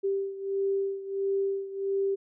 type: beating tone pair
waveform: sine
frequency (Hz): 392 / 393.5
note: G4 / G4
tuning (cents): 0 / +7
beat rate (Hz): 1.5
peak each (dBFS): -28 / -32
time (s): 0.03-2.16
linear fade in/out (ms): 20
effects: none